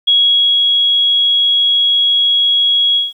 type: tone with ADSR envelope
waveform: sine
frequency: 3322 Hz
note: G#7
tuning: in tune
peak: -7 dBFS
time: 0.07-3.13 s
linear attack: 11 ms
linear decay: 510 ms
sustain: -2 dB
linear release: 170 ms
effects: 8-bit